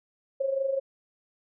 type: tone with amplitude modulation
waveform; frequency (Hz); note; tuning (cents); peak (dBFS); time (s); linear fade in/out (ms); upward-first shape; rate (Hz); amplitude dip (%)
sine; 541; C#5; -42; -22; 0.4-0.8; 10; sine; 24.4; 65
effects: none